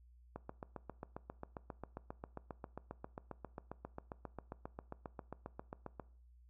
click train, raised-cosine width 1 ms, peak -30 dBFS, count 43, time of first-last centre 0.36-5.998 s, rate 7.45 Hz, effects noise-tail reverb RT60 0.5 s tail -20 dB re dry + added 60 Hz sine -60 dBFS peak until 6.49 s

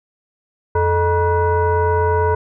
sine tone with frequency modulation, 435.6 Hz, A4, 17 cents flat, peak -13 dBFS, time 0.75-2.35 s, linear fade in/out 5 ms, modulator 524 Hz, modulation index 1.3, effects none

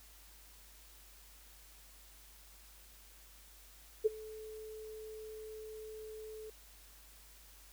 sine tone with ADSR envelope, 434.5 Hz, A4, 22 cents flat, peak -23 dBFS, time 4.04-6.5 s, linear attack 21 ms, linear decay 21 ms, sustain -22 dB, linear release 4 ms, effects added 50 Hz sine -60 dBFS peak until 7.72 s + white hiss -60 dBFS RMS until 7.72 s

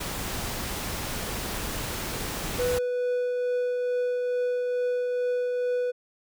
pink noise, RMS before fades -32 dBFS, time 0-2.79 s, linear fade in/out 10 ms
triangle tone with tremolo, 493.8 Hz, B4, in tune, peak -21 dBFS, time 2.58-5.92 s, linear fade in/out 20 ms, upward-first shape triangle, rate 2.3 Hz, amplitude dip 25%
effects none

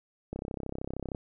click train, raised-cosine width 2 ms, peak -22 dBFS, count 28, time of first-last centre 0.33-1.148 s, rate 33 Hz, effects none

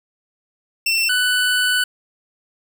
25% pulse tone pair in turn, 2694 / 1492 Hz, E7 / F#6, +37 / +14 cents, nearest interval minor seventh, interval 1023 cents, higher first, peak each -12 / -12 dBFS, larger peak neither, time 0.86-1.09 / 1.09-1.84 s, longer second, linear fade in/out 5 ms, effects none

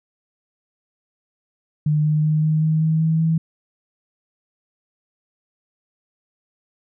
sine tone with pitch steps, 151.2 / 152.69 / 154.2 / 155.72 / 157.26 / 158.81 / 160.38 / 161.96 Hz, D#3 / D#3 / D#3 / D#3 / D#3 / D#3 / E3 / E3, -49 / -32 / -15 / +2 / +19 / +36 / -47 / -30 cents, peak -15 dBFS, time 1.86-3.38 s, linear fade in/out 5 ms, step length 190 ms, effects none

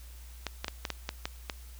clicks, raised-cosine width 0.2 ms, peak -15 dBFS, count 8, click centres 0.467 / 0.645 / 0.682 / 0.852 / 0.903 / 1.091 / 1.255 / 1.498 s, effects added 60 Hz sine -45 dBFS peak until 1.79 s + white hiss -56 dBFS RMS until 1.79 s

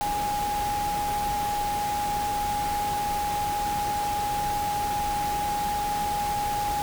sine tone in noise, 826 Hz, G#5, 10 cents flat, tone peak -25 dBFS, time 0.01-6.82 s, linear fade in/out 0 ms, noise pink, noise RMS -34 dBFS, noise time 0.01-6.82 s, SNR +6 dB, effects none

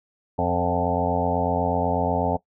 harmonic tone with a mistuned harmonic, 88.1 Hz, F2, 16 cents sharp, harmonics 1 / 2 / 3 / 5 / 6 / 7 / 8 / 9 / 10, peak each -29 / -29 / -29 / -29 / -29 / -29 / -29 / -29 / -29 dBFS, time 0.38-2.37 s, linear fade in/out 10 ms, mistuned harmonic 8, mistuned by +25 cents, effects noise-tail reverb RT60 0.1 s tail -19 dB re dry

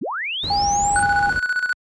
sine linear sweep, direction up, 138.59 to 8730 Hz, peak -23 dBFS, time 0.01-1.03 s, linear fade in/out 10 ms
brown noise, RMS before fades -27 dBFS, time 0.43-1.39 s, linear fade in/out 5 ms
sine tone, 812 Hz, G#5, 39 cents flat, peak -17 dBFS, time 0.5-1.3 s, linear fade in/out 5 ms
triangle tone with tremolo, 1480 Hz, F#6, in tune, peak -15 dBFS, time 0.96-1.73 s, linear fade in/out 0 ms, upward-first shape square, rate 15 Hz, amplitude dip 65%
effects high-pass 60 Hz 12 dB/octave + resampled to 22050 Hz

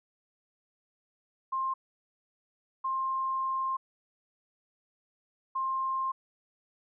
sine tone bursts at uneven times, 1058 Hz, C6, 19 cents sharp, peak -28 dBFS, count 3, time 1.52-1.74 / 2.84-3.77 / 5.55-6.12 s, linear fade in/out 10 ms, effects none

